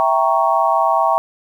sine chord, E diminished seventh, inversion none, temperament equal, 659.3 / 784 / 932.3 / 1108.7 Hz, E5 / G5 / Bb5 / Db6, 0 / 0 / 0 / 0 cents, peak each -18 dBFS, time 0-1.18 s, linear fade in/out 0 ms, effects 8-bit

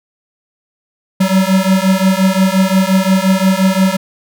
square beating tone pair, 187.2 / 192.9 Hz, F#3 / G3, +20 / -28 cents, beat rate 5.7 Hz, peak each -13 dBFS, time 1.2-3.97 s, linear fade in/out 10 ms, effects none

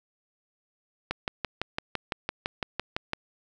click train, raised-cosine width 0.3 ms, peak -12 dBFS, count 13, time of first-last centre 1.11-3.134 s, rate 5.93 Hz, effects none

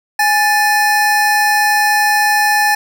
square tone pair together, 829.3 / 1760 Hz, G#5 / A6, -3 / 0 cents, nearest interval octave + minor second, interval 1303 cents, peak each -14 dBFS, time 0.19-2.75 s, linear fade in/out 5 ms, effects 7-bit

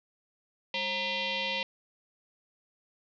sine tone with frequency modulation, 201.6 Hz, G3, 49 cents sharp, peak -29 dBFS, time 0.74-1.63 s, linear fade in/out 2 ms, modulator 737 Hz, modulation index 5.1, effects none

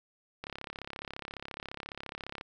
click train, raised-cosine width 0.3 ms, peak -23 dBFS, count 69, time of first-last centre 0.44-2.411 s, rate 34.5 Hz, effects none

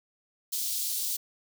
white high-pass noise, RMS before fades -31 dBFS, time 0.52-1.17 s, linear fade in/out 10 ms, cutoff 3700 Hz, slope 24 dB/octave, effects none

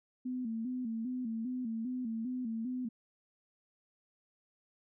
sine tone with vibrato, 238.6 Hz, A#3, 41 cents sharp, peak -34 dBFS, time 0.25-2.89 s, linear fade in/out 10 ms, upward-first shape square, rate 2.5 Hz, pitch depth 100 cents each way, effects none

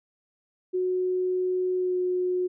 sine tone with pitch glide, 367.1 to 363.3 Hz, F#4 to F#4, -14 to -32 cents, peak -23 dBFS, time 0.73-2.48 s, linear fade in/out 20 ms, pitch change -18 cents, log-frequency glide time 1.76-1.97 s, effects none

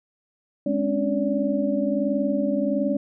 sine tone cluster, 206.8 / 267.1 / 288.4 / 575 Hz, G#3 / C4 / D4 / D5, -7 / +36 / -31 / -37 cents, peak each -26 dBFS, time 0.66-2.97 s, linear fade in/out 5 ms, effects none

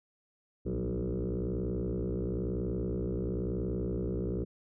sine tone with frequency modulation, 126.4 Hz, B2, 41 cents sharp, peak -29 dBFS, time 0.65-4.45 s, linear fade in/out 20 ms, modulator 61 Hz, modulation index 5.4, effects tanh soft clip ceiling -26 dBFS

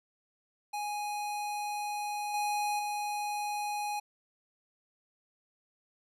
square tone with level steps, 830.6 Hz, G#5, in tune, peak -34 / -30 / -33 dBFS, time 0.73-4 s, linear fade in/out 10 ms, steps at 2.34 / 2.79 s, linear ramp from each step 2 ms, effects resampled to 32000 Hz + 12-bit

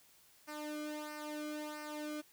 sawtooth tone with flanger, 301.1 Hz, D4, 43 cents sharp, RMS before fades -43 dBFS, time 0.47-2.22 s, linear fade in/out 20 ms, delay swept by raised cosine 0.28 to 1.11 ms, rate 1.5 Hz, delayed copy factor -0.75, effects white hiss -65 dBFS RMS until 2.32 s

